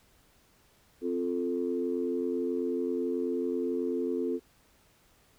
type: chord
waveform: sine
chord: F major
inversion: second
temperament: equal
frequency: 261.6 / 349.2 / 440 Hz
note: C4 / F4 / A4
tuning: 0 / 0 / 0 cents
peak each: -32 / -32 / -32 dBFS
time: 1.01-4.4 s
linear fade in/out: 50 ms
effects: tanh soft clip ceiling -18 dBFS + pink hiss -64 dBFS RMS until 5.38 s